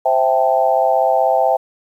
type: chord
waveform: sine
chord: A minor seventh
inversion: first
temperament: equal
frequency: 523.3 / 659.3 / 784 / 880 Hz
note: C5 / E5 / G5 / A5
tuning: 0 / 0 / 0 / 0 cents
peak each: -18 / -16 / -16 / -22 dBFS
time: 0.05-1.57 s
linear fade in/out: 10 ms
effects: 8-bit